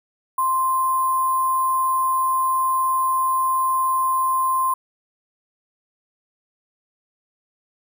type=tone with sample-and-hold; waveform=sine; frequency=1046.5 Hz; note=C6; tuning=in tune; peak=-17 dBFS; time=0.38-4.74 s; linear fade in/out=5 ms; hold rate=11025 Hz; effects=none